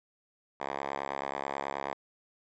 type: tone with band-pass filter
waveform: 5% pulse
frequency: 69.3 Hz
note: C#2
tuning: in tune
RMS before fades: -36 dBFS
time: 0.6-1.94 s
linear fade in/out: 5 ms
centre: 1100 Hz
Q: 1.4
effects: resampled to 16000 Hz